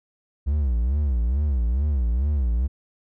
triangle tone with vibrato, 65.41 Hz, C2, in tune, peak -17 dBFS, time 0.46-2.68 s, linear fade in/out 20 ms, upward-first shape sine, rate 2.3 Hz, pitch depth 240 cents each way, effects none

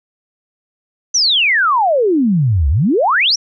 sine exponential two-way sweep, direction down then up, 6210 to 65.41 to 5960 Hz, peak -10 dBFS, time 1.14-3.36 s, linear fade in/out 10 ms, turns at 2.69 s, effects none

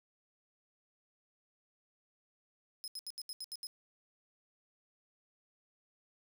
sawtooth tone bursts, 5110 Hz, D#8, 45 cents sharp, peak -38 dBFS, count 8, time 2.84-3.669 s, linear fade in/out 0 ms, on 38 ms, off 75 ms, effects none

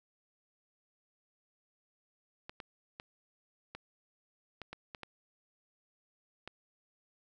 clicks, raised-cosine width 0.3 ms, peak -27 dBFS, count 9, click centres 2.495 / 2.602 / 2.999 / 3.75 / 4.617 / 4.73 / 4.948 / 5.033 / 6.476 s, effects none

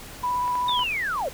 sine tone with vibrato, 987.8 Hz, B5, in tune, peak -22 dBFS, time 0.23-0.84 s, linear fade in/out 10 ms, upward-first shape sine, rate 16 Hz, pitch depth 11 cents each way
clicks, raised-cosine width 0.5 ms, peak -21 dBFS, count 4, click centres 0.479 / 0.554 / 0.694 / 0.793 s
sine linear sweep, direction down, 3711 to 467.5 Hz, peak -24 dBFS, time 0.68-1.29 s, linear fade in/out 5 ms
effects pink hiss -41 dBFS RMS until 1.33 s

